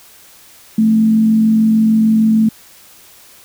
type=tone with frequency modulation; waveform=sine; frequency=220 Hz; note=A3; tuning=in tune; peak=-8 dBFS; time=0.78-2.49 s; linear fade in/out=5 ms; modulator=46.6 Hz; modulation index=0.25; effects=white hiss -43 dBFS RMS until 3.44 s